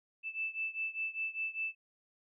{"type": "beating tone pair", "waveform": "sine", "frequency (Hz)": [2637, 2642], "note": ["E7", "E7"], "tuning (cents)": [0, 3], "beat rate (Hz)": 5, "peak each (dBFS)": [-37, -39], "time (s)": [0.23, 1.75], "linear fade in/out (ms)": 50, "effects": []}